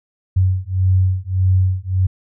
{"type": "beating tone pair", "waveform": "sine", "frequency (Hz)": [92.5, 94.2], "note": ["F#2", "F#2"], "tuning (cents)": [0, 32], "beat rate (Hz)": 1.7, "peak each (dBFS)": -16, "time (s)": [0.36, 2.07], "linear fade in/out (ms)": 10, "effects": []}